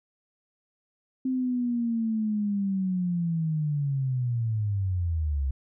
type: linear sweep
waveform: sine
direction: down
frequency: 261.6 to 65.2 Hz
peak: -24 dBFS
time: 1.25-5.51 s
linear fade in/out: 5 ms
effects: none